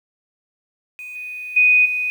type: tone with level steps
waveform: sine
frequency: 2489 Hz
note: D#7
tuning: in tune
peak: -31 / -28 / -10 / -19 dBFS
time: 0.99-2.1 s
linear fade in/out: 0 ms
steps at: 1.15 / 1.56 / 1.85 s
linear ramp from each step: 10 ms
effects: 8-bit